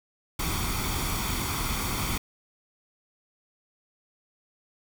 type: noise with comb filter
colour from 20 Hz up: pink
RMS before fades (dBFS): -29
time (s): 0.39-2.18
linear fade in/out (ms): 5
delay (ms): 0.88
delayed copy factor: +0.6
effects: none